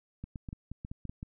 clicks, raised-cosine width 5 ms, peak -27 dBFS, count 10, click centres 0.24 / 0.358 / 0.488 / 0.529 / 0.716 / 0.849 / 0.915 / 1.053 / 1.095 / 1.229 s, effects none

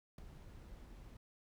brown noise with ADSR envelope, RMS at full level -42 dBFS, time 0.18-1.17 s, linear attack 4 ms, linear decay 5 ms, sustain -12 dB, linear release 3 ms, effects none

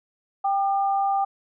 sine tone pair together, 788 / 1206.5 Hz, G5 / D6, +9 / +46 cents, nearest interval perfect fifth, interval 737 cents, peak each -20 / -30 dBFS, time 0.44-1.25 s, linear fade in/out 10 ms, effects none

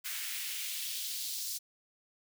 white noise with high-pass filter sweep, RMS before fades -38 dBFS, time 0.04-1.59 s, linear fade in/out 20 ms, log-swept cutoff 1800 to 5000 Hz, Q 1.7, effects none

